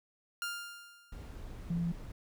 sawtooth tone with exponential decay, 1400 Hz, F6, 4 cents sharp, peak -30 dBFS, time 0.42-1.39 s, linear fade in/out 1 ms, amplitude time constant 210 ms
brown noise, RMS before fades -45 dBFS, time 1.12-2.12 s, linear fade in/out 5 ms
sine tone, 170 Hz, F3, 46 cents flat, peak -30 dBFS, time 1.7-1.92 s, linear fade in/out 5 ms
effects none

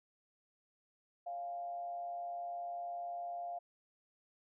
sine tone with frequency modulation, 697 Hz, F5, 4 cents flat, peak -39 dBFS, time 1.26-3.59 s, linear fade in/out 10 ms, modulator 137 Hz, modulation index 0.3, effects none

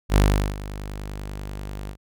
sawtooth tone with ADSR envelope, 50.2 Hz, G1, 42 cents sharp, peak -9 dBFS, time 0.09-1.97 s, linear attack 70 ms, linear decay 390 ms, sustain -18 dB, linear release 74 ms, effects none

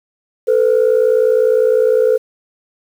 sine tone pair together, 442.9 / 502.8 Hz, A4 / B4, +11 / +31 cents, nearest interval major second, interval 220 cents, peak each -11 dBFS, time 0.47-2.18 s, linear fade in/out 20 ms, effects tanh soft clip ceiling -5 dBFS + 7-bit

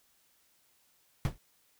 brown noise with exponential decay, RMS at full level -24 dBFS, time 1.25-1.38 s, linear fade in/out 0 ms, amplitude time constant 27 ms, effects white hiss -69 dBFS RMS until 1.79 s

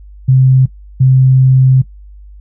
sine tone pair in turn, 130.81 / 130.81 Hz, C3 / C3, 0 / 0 cents, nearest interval unison, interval 0 cents, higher neither, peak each -4 dBFS, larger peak neither, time 0.28-0.66 / 1-1.82 s, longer second, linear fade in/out 10 ms, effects noise-tail reverb RT60 0.1 s tail -18 dB re dry + added 50 Hz sine -32 dBFS peak until 2.4 s

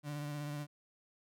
35% pulse tone with vibrato, 146.83 Hz, D3, in tune, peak -37 dBFS, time 0.03-0.67 s, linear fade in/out 50 ms, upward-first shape triangle, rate 16 Hz, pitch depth 32 cents each way, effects none

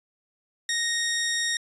15% pulse tone, 1864.7 Hz, A#6, in tune, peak -18 dBFS, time 0.69-1.57 s, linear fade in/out 2 ms, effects resampled to 24000 Hz

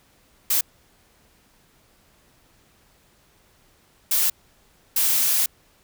blue noise bursts at uneven times, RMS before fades -20 dBFS, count 3, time 0.5-0.61 / 4.11-4.3 / 4.96-5.46 s, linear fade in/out 5 ms, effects pink hiss -59 dBFS RMS until 5.83 s

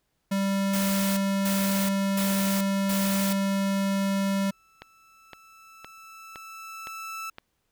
square tone, 196 Hz, G3, in tune, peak -24 dBFS, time 0.31-4.51 s, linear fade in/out 10 ms
white noise bursts, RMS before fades -32 dBFS, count 4, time 0.73-3.33 s, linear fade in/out 5 ms, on 440 ms, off 280 ms
30% pulse tone with exponential growth, 1318.5 Hz, E6, in tune, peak -30 dBFS, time 3.39-7.3 s, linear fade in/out 5 ms, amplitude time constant 850 ms
click train, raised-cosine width 0.3 ms, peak -23 dBFS, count 6, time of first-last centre 4.82-7.384 s, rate 1.95 Hz
effects pink hiss -75 dBFS RMS until 7.71 s

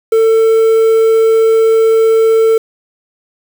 triangle tone with quantisation, 447.4 Hz, A4, 29 cents sharp, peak -4 dBFS, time 0.12-2.58 s, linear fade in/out 5 ms, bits 5, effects none

